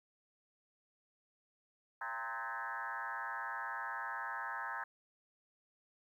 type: tone with frequency modulation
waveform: sine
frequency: 1284 Hz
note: E6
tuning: 46 cents flat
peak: -38 dBFS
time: 2.01-4.84 s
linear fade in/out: 5 ms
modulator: 120 Hz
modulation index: 4
effects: 12-bit